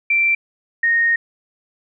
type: tone pair in turn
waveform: sine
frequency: 2349 / 1855.8 Hz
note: D7 / A#6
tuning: 0 / -8 cents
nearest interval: major third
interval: 408 cents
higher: first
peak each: -13 dBFS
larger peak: neither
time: 0.1-0.35 / 0.83-1.16 s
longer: second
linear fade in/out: 5 ms
effects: none